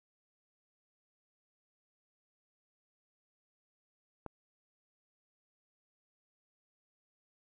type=click; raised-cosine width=1 ms; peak=-27 dBFS; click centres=4.263 s; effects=none